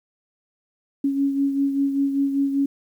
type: beating tone pair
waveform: sine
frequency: 276.8 / 281.9 Hz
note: C#4 / C#4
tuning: -2 / +29 cents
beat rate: 5.1 Hz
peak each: -19 / -28 dBFS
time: 1.04-2.66 s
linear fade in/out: 5 ms
effects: 9-bit